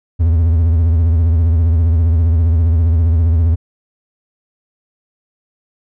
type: tone with vibrato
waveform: triangle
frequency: 82.41 Hz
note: E2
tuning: in tune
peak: -7 dBFS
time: 0.19-3.56 s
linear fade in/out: 20 ms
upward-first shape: sine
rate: 15 Hz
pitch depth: 100 cents each way
effects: none